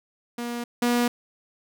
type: tone pair in turn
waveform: sawtooth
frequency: 238.6 / 241.1 Hz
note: A#3 / B3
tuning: +41 / -41 cents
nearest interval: unison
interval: 18 cents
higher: second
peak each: -25 / -16 dBFS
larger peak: second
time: 0.38-0.64 / 0.82-1.08 s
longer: neither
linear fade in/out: 5 ms
effects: none